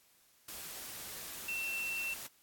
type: tone in noise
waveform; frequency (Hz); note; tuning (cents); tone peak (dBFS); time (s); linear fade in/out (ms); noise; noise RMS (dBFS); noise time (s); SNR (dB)
sine; 2697; E7; +39; -35; 1.48-2.14; 5; white; -45; 0.48-2.27; +7
effects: white hiss -67 dBFS RMS until 2.42 s + AAC 64 kbps